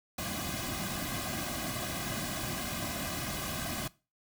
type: noise with comb filter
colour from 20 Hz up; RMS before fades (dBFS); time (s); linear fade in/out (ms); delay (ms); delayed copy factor
pink; -36; 0.18-3.88; 5; 2.2; -1
effects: noise-tail reverb RT60 0.3 s tail -20 dB re dry